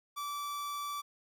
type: tone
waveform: 45% pulse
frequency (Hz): 1159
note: D6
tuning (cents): -23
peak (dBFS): -36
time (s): 0.16-1.02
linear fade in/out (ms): 20
effects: none